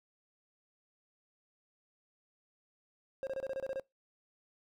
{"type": "tone bursts", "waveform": "triangle", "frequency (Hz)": 536, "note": "C5", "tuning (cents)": 42, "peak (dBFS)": -32, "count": 9, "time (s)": [3.23, 3.797], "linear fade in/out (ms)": 0, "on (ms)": 39, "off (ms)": 27, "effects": ["noise-tail reverb RT60 0.2 s tail -24 dB re dry"]}